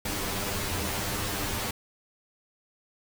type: noise with comb filter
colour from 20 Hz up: pink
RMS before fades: -31 dBFS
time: 0.05-1.71 s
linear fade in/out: 5 ms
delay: 10 ms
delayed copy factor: +0.9
effects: none